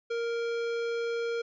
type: tone with tanh clipping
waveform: sine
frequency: 466.2 Hz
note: A#4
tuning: in tune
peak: -31 dBFS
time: 0.1-1.42 s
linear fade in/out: 10 ms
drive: 18 dB
effects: resampled to 16000 Hz